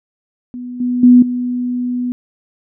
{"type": "tone with level steps", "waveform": "sine", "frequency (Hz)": 246.9, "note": "B3", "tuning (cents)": 0, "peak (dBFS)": [-24, -14, -3, -16], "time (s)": [0.54, 2.12], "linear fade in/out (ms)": 0, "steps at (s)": [0.8, 1.03, 1.22], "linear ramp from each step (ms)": 5, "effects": []}